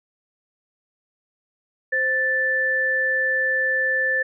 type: tone pair together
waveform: sine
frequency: 521.4 / 1760 Hz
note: C5 / A6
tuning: -6 / 0 cents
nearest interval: octave + major sixth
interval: 2106 cents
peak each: -27 / -19 dBFS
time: 1.92-4.23 s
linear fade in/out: 10 ms
effects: none